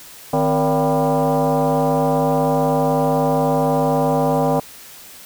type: tone with frequency modulation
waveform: sine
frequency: 155.9 Hz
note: D#3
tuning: 4 cents sharp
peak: -14 dBFS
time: 0.33-4.6 s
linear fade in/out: 5 ms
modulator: 208 Hz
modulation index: 3.7
effects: white hiss -40 dBFS RMS until 5.25 s